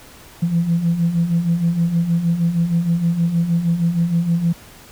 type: beating tone pair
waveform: sine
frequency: 164.81 / 171.21 Hz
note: E3 / F3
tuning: 0 / -34 cents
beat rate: 6.4 Hz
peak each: -21 / -15 dBFS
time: 0.42-4.53 s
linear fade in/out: 10 ms
effects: tanh soft clip ceiling -9 dBFS + pink hiss -43 dBFS RMS until 4.91 s